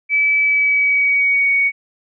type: tone with pitch glide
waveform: sine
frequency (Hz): 2300 to 2236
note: D7 to C#7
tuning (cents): -37 to +14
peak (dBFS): -12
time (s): 0.09-1.72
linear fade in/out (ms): 50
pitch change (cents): -49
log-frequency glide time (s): 0.4-1.52
effects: none